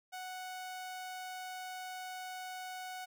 sawtooth tone, 740 Hz, F#5, in tune, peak -38 dBFS, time 0.12-3.06 s, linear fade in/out 20 ms, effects none

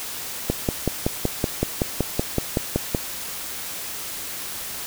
click train, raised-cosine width 2 ms, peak -6 dBFS, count 14, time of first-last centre 0.5-2.948 s, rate 5.31 Hz, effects white hiss -32 dBFS RMS until 4.86 s

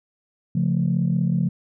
sine chord, Db augmented, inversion none, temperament equal, 138.59 / 174.61 / 220 Hz, Db3 / F3 / A3, 0 / 0 / 0 cents, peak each -22 / -20 / -26 dBFS, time 0.55-1.49 s, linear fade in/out 5 ms, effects tanh soft clip ceiling -11 dBFS

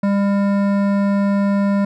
sine tone with hard clipping, 200 Hz, G3, 35 cents sharp, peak -16 dBFS, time 0.03-1.85 s, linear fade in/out 5 ms, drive 14 dB, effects none

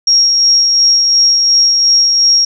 sine tone with tremolo, 5588 Hz, F8, in tune, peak -5 dBFS, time 0.07-2.45 s, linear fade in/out 5 ms, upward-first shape sine, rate 2.8 Hz, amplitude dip 30%, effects none

